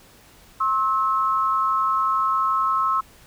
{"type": "tone pair together", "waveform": "sine", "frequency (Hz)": [1068.7, 1300], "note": ["C6", "E6"], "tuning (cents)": [36, -24], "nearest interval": "minor third", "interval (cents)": 340, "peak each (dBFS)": -21, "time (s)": [0.6, 3.01], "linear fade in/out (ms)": 10, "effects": ["pink hiss -51 dBFS RMS until 3.26 s"]}